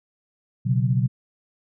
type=chord; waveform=sine; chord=B suspended second; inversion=none; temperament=equal; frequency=123.47 / 138.59 / 185 Hz; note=B2 / C#3 / F#3; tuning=0 / 0 / 0 cents; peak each=-20 / -23 / -26 dBFS; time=0.65-1.08 s; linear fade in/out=20 ms; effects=none